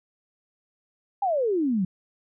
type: exponential sweep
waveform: sine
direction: down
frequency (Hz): 830.6 to 175.8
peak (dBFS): -21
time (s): 1.22-1.85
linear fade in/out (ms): 5
effects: none